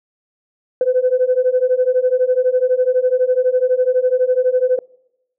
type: beating tone pair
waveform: sine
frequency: 500 / 512 Hz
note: B4 / C5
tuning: +21 / -38 cents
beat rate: 12 Hz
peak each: -15 dBFS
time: 0.81-4.79 s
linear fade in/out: 2 ms
effects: noise-tail reverb RT60 0.9 s tail -25 dB re dry + tanh soft clip ceiling -6 dBFS